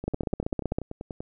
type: two click trains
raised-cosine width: 2 ms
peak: -21 / -13 dBFS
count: 13 / 12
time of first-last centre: 0.04-1.205 / 0.08-0.785 s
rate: 10.3 / 15.6 Hz
effects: none